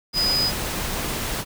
sine tone in noise, 4978 Hz, D#8, in tune, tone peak -19 dBFS, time 0.13-0.52 s, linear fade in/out 50 ms, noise pink, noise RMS -27 dBFS, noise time 0.13-1.45 s, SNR +5 dB, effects none

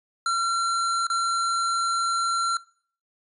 square tone with dropouts, 1364 Hz, F6, 41 cents flat, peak -22 dBFS, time 0.26-2.57 s, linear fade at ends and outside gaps 2 ms, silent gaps 1.069-1.1 s, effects noise-tail reverb RT60 0.5 s tail -22 dB re dry + resampled to 24000 Hz

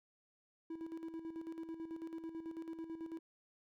triangle tone with tremolo, 326.7 Hz, E4, 15 cents flat, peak -39 dBFS, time 0.7-3.19 s, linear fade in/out 5 ms, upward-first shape square, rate 9.1 Hz, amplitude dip 60%, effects none

